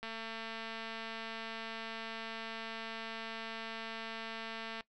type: click train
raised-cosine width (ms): 0.3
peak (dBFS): -27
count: 1076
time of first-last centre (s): 0.03-4.808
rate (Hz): 225
effects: noise-tail reverb RT60 0.1 s tail -19 dB re dry